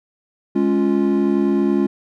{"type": "chord", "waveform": "triangle", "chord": "Db major", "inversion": "second", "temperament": "equal", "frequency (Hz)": [207.7, 277.2, 349.2], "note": ["Ab3", "Db4", "F4"], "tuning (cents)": [0, 0, 0], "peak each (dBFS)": -17, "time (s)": [0.55, 1.87], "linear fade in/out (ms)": 10, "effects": []}